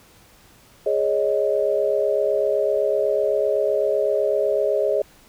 sine chord, Ab suspended fourth, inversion none, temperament equal, 415.3 / 554.4 / 622.3 Hz, Ab4 / Db5 / Eb5, 0 / 0 / 0 cents, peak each -22 dBFS, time 0.86-5.02 s, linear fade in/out 5 ms, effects pink hiss -52 dBFS RMS until 5.28 s

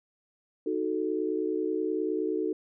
sine chord, D# diminished, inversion none, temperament equal, 311.1 / 370 / 440 Hz, D#4 / F#4 / A4, 0 / 0 / 0 cents, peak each -31 dBFS, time 0.66-2.53 s, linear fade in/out 5 ms, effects none

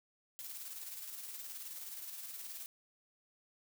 blue noise with tremolo, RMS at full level -45 dBFS, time 0.39-2.66 s, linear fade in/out 0 ms, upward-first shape square, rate 19 Hz, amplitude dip 35%, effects none

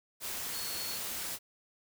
sine tone in noise, 4365 Hz, C#8, 28 cents flat, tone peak -41 dBFS, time 0.51-1 s, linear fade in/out 50 ms, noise white, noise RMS -38 dBFS, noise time 0.2-1.39 s, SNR -6 dB, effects none

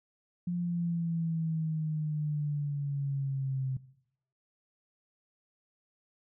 sine exponential sweep, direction down, 176.8 to 130.81 Hz, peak -29 dBFS, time 0.47-3.77 s, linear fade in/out 5 ms, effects noise-tail reverb RT60 0.7 s tail -19 dB re dry

